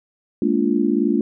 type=chord; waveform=sine; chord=Bb dominant seventh; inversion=third; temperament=just; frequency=209.8 / 233.1 / 291.4 / 349.6 Hz; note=Ab3 / Bb3 / D4 / F4; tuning=+18 / 0 / -13 / +2 cents; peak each=-22 / -21 / -20 / -22 dBFS; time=0.42-1.21 s; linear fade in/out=2 ms; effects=none